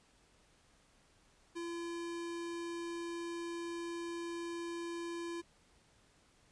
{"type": "tone", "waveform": "square", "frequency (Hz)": 340.2, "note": "F4", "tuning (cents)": -45, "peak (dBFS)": -40, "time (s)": [1.55, 5.42], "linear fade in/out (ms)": 20, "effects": ["pink hiss -68 dBFS RMS until 6.51 s", "resampled to 22050 Hz"]}